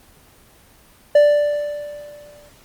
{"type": "tone with exponential decay", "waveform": "triangle", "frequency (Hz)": 587.3, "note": "D5", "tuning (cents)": 0, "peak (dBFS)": -5, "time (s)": [1.15, 2.49], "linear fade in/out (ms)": 5, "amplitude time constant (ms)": 290, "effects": ["pink hiss -50 dBFS RMS until 2.64 s", "Opus 24 kbps"]}